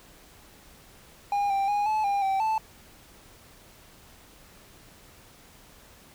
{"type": "tone with pitch steps", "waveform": "triangle", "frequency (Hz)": [811, 787, 822, 863, 802, 775, 878], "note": ["G#5", "G5", "G#5", "A5", "G5", "G5", "A5"], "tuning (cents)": [-41, 7, -18, -34, 39, -20, -4], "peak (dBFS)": -21, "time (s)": [1.32, 2.58], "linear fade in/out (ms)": 2, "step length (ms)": 180, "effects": ["pink hiss -53 dBFS RMS until 6.14 s"]}